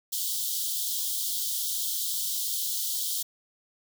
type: high-pass noise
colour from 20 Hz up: white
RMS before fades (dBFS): -30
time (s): 0.12-3.23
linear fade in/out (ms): 10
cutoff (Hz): 3100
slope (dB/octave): 96
effects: none